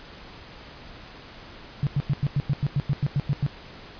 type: tone bursts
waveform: sine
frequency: 141.6 Hz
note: C#3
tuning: 37 cents sharp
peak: -19 dBFS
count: 13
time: 1.83-3.464 s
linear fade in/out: 0 ms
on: 38 ms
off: 95 ms
effects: pink hiss -44 dBFS RMS until 3.99 s + resampled to 11025 Hz